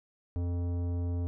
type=tone with tanh clipping; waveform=sine; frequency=87.31 Hz; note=F2; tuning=in tune; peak=-31 dBFS; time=0.36-1.27 s; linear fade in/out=0 ms; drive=14 dB; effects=none